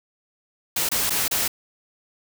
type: noise with dropouts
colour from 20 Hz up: white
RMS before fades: -23 dBFS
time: 0.76-1.48 s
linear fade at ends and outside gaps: 5 ms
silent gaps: 0.89-0.915 / 1.097-1.104 / 1.281-1.311 s
effects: none